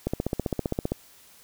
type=click train; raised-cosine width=2 ms; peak=-12 dBFS; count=14; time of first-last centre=0.07-0.92 s; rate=15.3 Hz; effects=white hiss -54 dBFS RMS until 1.43 s